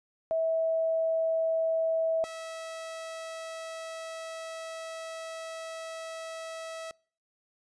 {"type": "tone pair in turn", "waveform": ["sine", "sawtooth"], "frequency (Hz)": [650, 650], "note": ["E5", "E5"], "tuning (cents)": [-24, -24], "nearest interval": "unison", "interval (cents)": 0, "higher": "neither", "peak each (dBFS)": [-25, -34], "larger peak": "first", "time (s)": [[0.31, 2.24], [2.24, 6.91]], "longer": "second", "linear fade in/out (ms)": 0, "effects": ["noise-tail reverb RT60 0.5 s tail -26 dB re dry", "resampled to 22050 Hz"]}